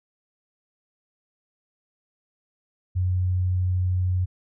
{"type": "tone", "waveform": "sine", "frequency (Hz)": 91.3, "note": "F#2", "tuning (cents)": -23, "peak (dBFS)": -20, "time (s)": [2.95, 4.26], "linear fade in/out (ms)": 20, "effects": []}